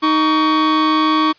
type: tone pair together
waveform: 45% pulse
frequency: 311.1 / 1124.8 Hz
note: D#4 / C#6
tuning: 0 / +25 cents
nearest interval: octave + minor seventh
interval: 2225 cents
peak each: -15 dBFS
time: 0.02-1.33 s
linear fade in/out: 20 ms
effects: white hiss -51 dBFS RMS until 1.38 s + resampled to 11025 Hz